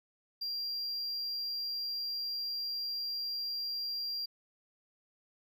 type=tone; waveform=triangle; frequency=4758 Hz; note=D8; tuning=22 cents sharp; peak=-33 dBFS; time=0.41-4.26 s; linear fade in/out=10 ms; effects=none